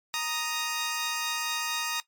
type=tone pair together; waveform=10% pulse; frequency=932.3 / 1244.5 Hz; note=A#5 / D#6; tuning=0 / 0 cents; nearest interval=perfect fourth; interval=500 cents; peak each=-23 dBFS; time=0.14-2 s; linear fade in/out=0 ms; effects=noise-tail reverb RT60 0.1 s tail -17 dB re dry + MP3 96 kbps